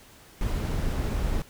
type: noise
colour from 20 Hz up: brown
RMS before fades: -27 dBFS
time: 0.41-1.42 s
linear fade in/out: 2 ms
effects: pink hiss -52 dBFS RMS until 1.49 s